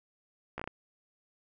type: slowing click train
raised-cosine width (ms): 0.5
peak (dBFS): -22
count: 5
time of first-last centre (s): 0.58-0.675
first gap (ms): 15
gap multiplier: 1.32
effects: none

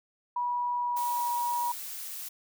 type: tone with pitch glide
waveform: sine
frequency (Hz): 972 to 959.2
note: B5 to A#5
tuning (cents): -28 to +49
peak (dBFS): -27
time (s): 0.36-1.72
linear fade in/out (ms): 5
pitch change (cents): -23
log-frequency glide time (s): 0.77-1.26
type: noise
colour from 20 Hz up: blue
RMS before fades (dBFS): -39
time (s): 0.96-2.29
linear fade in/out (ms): 10
effects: none

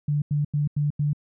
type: tone bursts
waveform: sine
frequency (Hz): 146.83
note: D3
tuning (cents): 0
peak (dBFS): -20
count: 5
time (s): 0.08-1.132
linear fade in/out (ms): 5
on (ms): 140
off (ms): 88
effects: none

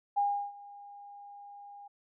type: tone with ADSR envelope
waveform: sine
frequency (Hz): 811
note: G#5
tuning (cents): -41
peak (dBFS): -24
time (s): 0.16-1.88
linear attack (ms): 20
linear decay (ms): 340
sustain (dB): -22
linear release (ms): 9
effects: none

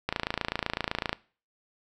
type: click train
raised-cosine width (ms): 0.3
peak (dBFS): -11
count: 30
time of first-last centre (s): 0.09-1.129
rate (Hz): 27.9
effects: noise-tail reverb RT60 0.4 s tail -21 dB re dry

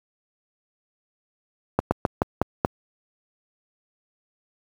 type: slowing click train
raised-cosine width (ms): 1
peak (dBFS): -4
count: 6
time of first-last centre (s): 1.79-2.649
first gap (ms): 120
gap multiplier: 1.18
effects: high-pass 60 Hz 12 dB/octave + 7-bit

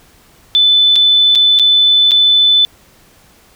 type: tone with dropouts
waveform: sine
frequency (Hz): 3507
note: A7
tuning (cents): -6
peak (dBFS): -6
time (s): 0.55-2.65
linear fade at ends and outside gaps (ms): 0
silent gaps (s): 0.957-0.961 / 1.351-1.356 / 1.589-1.596 / 2.11-2.117
effects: pink hiss -47 dBFS RMS until 3.55 s

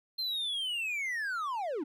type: linear sweep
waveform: triangle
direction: down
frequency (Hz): 4186 to 261.6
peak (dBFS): -30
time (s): 0.18-1.84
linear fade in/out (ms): 10
effects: none

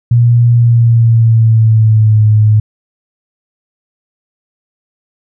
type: tone with pitch glide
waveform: sine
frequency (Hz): 119.1 to 107.34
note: A#2 to A2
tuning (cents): +38 to -42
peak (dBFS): -4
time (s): 0.11-2.6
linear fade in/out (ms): 5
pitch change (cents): -180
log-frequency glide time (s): 0.53-2.24
effects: none

